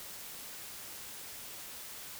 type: silence
effects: white hiss -46 dBFS RMS until 2.19 s